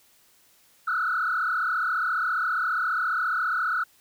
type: tone with frequency modulation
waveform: sine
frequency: 1389 Hz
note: F6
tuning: 10 cents flat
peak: -22 dBFS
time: 0.87-3.84 s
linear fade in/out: 10 ms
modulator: 34.7 Hz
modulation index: 3.1
effects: tanh soft clip ceiling -18 dBFS + white hiss -60 dBFS RMS until 4 s